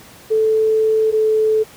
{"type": "tone pair in turn", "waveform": "sine", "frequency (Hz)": [438.2, 435.2], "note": ["A4", "A4"], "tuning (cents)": [-7, -19], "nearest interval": "unison", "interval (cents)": 12, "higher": "first", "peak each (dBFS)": -12, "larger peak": "neither", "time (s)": [[0.3, 1.12], [1.12, 1.64]], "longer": "first", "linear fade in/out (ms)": 20, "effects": ["pink hiss -42 dBFS RMS until 1.76 s", "high-pass 80 Hz 12 dB/octave"]}